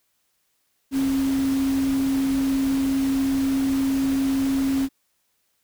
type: tone in noise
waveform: sine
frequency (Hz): 269.9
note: C#4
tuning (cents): -46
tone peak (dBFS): -19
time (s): 0.91-4.89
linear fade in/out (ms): 50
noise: pink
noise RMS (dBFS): -35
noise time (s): 0.91-4.89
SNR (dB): +13
effects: white hiss -70 dBFS RMS until 5.63 s